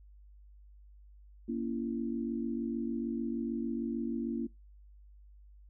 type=chord; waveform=sine; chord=A# diminished; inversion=none; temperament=just; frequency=233.1 / 279.7 / 335.6 Hz; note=A#3 / C#4 / E4; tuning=0 / +16 / +31 cents; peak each=-34 / -38 / -38 dBFS; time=1.48-4.47 s; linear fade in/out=10 ms; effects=noise-tail reverb RT60 0.2 s tail -22 dB re dry + added 50 Hz sine -53 dBFS peak until 5.69 s